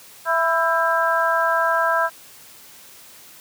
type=harmonic tone with a mistuned harmonic; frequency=331.4 Hz; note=E4; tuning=9 cents sharp; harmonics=2 / 3 / 4 / 5; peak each=-22 / -22 / -22 / -22 dBFS; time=0.25-2.1 s; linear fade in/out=50 ms; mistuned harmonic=5; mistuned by=-57 cents; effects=white hiss -45 dBFS RMS until 3.4 s + high-pass 80 Hz 12 dB/octave